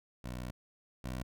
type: tone pair in turn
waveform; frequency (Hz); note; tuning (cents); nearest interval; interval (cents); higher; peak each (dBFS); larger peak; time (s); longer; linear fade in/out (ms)
15% pulse; 61.74 / 63.07; B1 / B1; 0 / +37; unison; 37; second; -33 / -31; second; 0.24-0.51 / 1.04-1.23; first; 5
effects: none